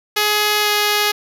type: tone with pitch glide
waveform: 5% pulse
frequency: 420 to 416.9 Hz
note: G#4 to G#4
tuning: +19 to +7 cents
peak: -3 dBFS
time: 0.16-1.12 s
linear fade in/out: 10 ms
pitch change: -12 cents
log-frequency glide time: 0.61-0.7 s
effects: none

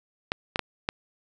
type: clicks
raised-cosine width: 0.3 ms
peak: -9 dBFS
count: 4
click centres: 0.319 / 0.559 / 0.593 / 0.889 s
effects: none

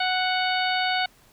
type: harmonic tone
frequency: 740 Hz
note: F#5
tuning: in tune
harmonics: 1 / 2 / 3 / 4 / 5 / 6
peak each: -25 / -28 / -30 / -31 / -32 / -33 dBFS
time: 0-1.06 s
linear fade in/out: 5 ms
effects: pink hiss -57 dBFS RMS until 1.32 s

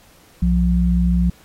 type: tone pair together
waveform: sine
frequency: 62.2 / 176.49 Hz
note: B1 / F3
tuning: +13 / +18 cents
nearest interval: octave + tritone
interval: 1805 cents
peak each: -16 dBFS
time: 0.42-1.3 s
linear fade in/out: 5 ms
effects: pink hiss -51 dBFS RMS until 1.44 s + AAC 48 kbps

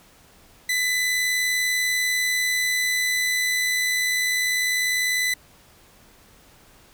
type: tone with amplitude modulation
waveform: sawtooth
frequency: 2000 Hz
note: B6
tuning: 21 cents sharp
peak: -16 dBFS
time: 0.69-5.34 s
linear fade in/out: 5 ms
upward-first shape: sine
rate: 80.2 Hz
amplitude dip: 25%
effects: pink hiss -53 dBFS RMS until 6.93 s

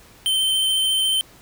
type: tone with vibrato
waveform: square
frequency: 3099 Hz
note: G7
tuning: 21 cents flat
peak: -18 dBFS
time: 0.26-1.21 s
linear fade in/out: 0 ms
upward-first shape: sine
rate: 14 Hz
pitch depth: 13 cents each way
effects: pink hiss -49 dBFS RMS until 1.41 s

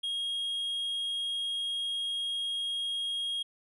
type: tone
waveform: triangle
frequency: 3266 Hz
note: G#7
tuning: 30 cents flat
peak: -29 dBFS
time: 0.03-3.43 s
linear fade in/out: 10 ms
effects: resampled to 24000 Hz

